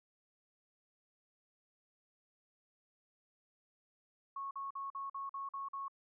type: tone bursts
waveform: sine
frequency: 1100 Hz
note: C#6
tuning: 14 cents flat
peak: -39 dBFS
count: 8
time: 4.36-5.882 s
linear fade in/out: 5 ms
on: 150 ms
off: 46 ms
effects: none